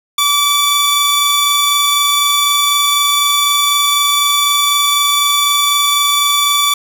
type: tone pair together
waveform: sawtooth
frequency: 1153 / 3483 Hz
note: D6 / A7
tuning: -32 / -18 cents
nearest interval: octave + perfect fifth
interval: 1914 cents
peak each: -10 dBFS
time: 0.18-6.74 s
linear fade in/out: 5 ms
effects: none